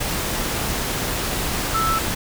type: tone in noise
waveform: sine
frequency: 1318.5 Hz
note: E6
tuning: in tune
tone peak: -19 dBFS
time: 1.74-1.99 s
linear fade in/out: 10 ms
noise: pink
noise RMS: -24 dBFS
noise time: 0-2.15 s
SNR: +2 dB
effects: none